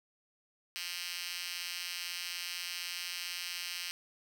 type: tone with high-pass filter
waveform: 5% pulse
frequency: 175.9 Hz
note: F3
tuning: 13 cents sharp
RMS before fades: -40 dBFS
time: 0.76-3.91 s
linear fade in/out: 0 ms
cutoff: 3300 Hz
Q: 4.6
effects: none

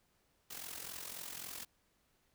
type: noise with amplitude modulation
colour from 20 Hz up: white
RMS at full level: -43 dBFS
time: 0.5-1.65 s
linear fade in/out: 10 ms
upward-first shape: sine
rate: 43.7 Hz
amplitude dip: 70%
effects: pink hiss -75 dBFS RMS until 2.34 s

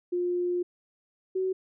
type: tone pair in turn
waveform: sine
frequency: 354.6 / 375.7 Hz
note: F4 / F#4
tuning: +26 / +26 cents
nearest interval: minor second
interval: 100 cents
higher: second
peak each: -25 dBFS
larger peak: neither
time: 0.12-0.63 / 1.35-1.53 s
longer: first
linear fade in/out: 10 ms
effects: none

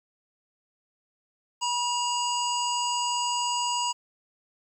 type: harmonic tone with a mistuned harmonic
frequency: 971 Hz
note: B5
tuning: 30 cents flat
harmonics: 1 / 3 / 5 / 7 / 8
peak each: -27 / -32 / -34 / -35 / -36 dBFS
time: 1.61-3.93 s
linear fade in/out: 20 ms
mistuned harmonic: 3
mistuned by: -45 cents
effects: 10-bit

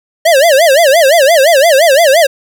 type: tone with vibrato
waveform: square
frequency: 602 Hz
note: D5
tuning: 43 cents sharp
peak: -5 dBFS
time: 0.25-2.27 s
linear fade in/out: 10 ms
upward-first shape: sine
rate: 5.8 Hz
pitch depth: 240 cents each way
effects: none

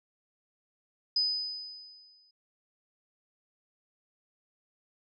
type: tone with exponential decay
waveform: sine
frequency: 5000 Hz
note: D#8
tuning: 8 cents sharp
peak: -23 dBFS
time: 1.16-2.31 s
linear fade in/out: 5 ms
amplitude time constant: 250 ms
effects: none

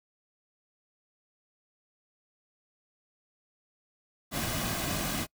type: noise with comb filter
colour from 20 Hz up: pink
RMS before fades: -32 dBFS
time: 4.31-5.27 s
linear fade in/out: 50 ms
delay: 2.2 ms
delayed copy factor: -0.5
effects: noise-tail reverb RT60 0.1 s tail -26 dB re dry

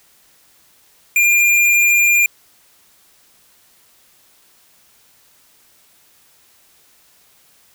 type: tone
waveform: square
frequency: 2402 Hz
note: D7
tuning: 38 cents sharp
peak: -11 dBFS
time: 1.16-2.26 s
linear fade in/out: 2 ms
effects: white hiss -53 dBFS RMS until 7.74 s

